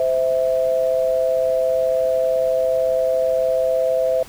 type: tone pair together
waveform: sine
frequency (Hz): 517 / 655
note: C5 / E5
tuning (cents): -21 / -11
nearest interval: major third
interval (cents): 410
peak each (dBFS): -18 / -19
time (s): 0-4.23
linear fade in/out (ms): 2
effects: pink hiss -42 dBFS RMS until 4.28 s